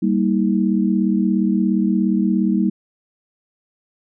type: chord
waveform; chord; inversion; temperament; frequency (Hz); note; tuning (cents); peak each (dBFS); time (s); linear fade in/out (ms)
sine; Eb major; first; equal with one note detuned; 196 / 233.1 / 319; G3 / Bb3 / Eb4; 0 / 0 / +43; -17 / -20 / -21; 0.02-2.7; 10
effects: none